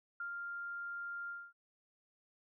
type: tone with ADSR envelope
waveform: sine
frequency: 1396.9 Hz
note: F6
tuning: in tune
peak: -38 dBFS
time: 0.2-1.53 s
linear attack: 4 ms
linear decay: 93 ms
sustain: -2 dB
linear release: 240 ms
effects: none